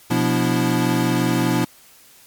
square tone cluster, 124.3 / 176.2 / 244.2 / 289.6 / 329.9 Hz, B2 / F3 / B3 / D4 / E4, +12 / +16 / -19 / -24 / +1 cents, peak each -24 dBFS, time 0.1-1.65 s, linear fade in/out 10 ms, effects white hiss -49 dBFS RMS until 2.26 s + MP3 96 kbps

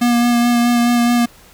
square tone with vibrato, 239.1 Hz, A#3, 44 cents sharp, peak -12 dBFS, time 0.01-1.26 s, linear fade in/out 10 ms, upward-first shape sine, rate 4.7 Hz, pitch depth 16 cents each way, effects pink hiss -45 dBFS RMS until 1.53 s

